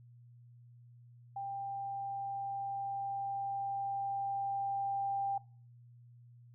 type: tone with level ramp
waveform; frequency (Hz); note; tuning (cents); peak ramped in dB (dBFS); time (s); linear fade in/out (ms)
sine; 792; G5; +18; -37 to -31; 1.36-5.38; 5
effects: noise-tail reverb RT60 0.4 s tail -22 dB re dry + added 120 Hz sine -55 dBFS peak until 6.54 s